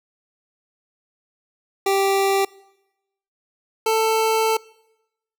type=tone pair in turn; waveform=25% pulse; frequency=391.5 / 443.4 Hz; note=G4 / A4; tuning=-2 / +13 cents; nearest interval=major second; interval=215 cents; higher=second; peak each=-13 dBFS; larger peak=neither; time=1.86-2.45 / 3.86-4.57 s; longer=second; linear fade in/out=5 ms; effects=noise-tail reverb RT60 0.9 s tail -23 dB re dry